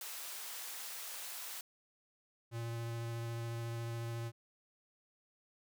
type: high-pass noise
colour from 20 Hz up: white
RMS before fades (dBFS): -45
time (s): 0.01-1.61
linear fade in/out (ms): 2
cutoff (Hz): 600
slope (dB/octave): 12
type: tone with vibrato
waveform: square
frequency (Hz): 116.3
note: A#2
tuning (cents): -4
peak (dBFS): -39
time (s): 2.51-4.32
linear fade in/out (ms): 50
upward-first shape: triangle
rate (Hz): 14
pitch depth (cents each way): 13
effects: none